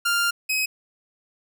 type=tone pair in turn; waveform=sawtooth; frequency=1396.9 / 2537 Hz; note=F6 / D#7; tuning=0 / +33 cents; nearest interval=minor seventh; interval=1033 cents; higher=second; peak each=-16 / -18 dBFS; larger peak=first; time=0.05-0.31 / 0.49-0.66 s; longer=first; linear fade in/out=10 ms; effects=none